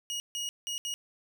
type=tone bursts at uneven times; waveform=25% pulse; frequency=2889 Hz; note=F#7; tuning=42 cents flat; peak=-29 dBFS; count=4; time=0.1-0.2 / 0.35-0.49 / 0.67-0.78 / 0.85-0.94 s; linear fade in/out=0 ms; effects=none